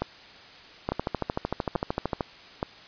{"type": "two click trains", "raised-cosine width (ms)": 1, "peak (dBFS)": [-12, -12], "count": [4, 18], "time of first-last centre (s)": [[0.02, 2.629], [0.92, 2.208]], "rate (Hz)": [1.15, 13.2], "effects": ["white hiss -48 dBFS RMS until 2.87 s", "resampled to 11025 Hz"]}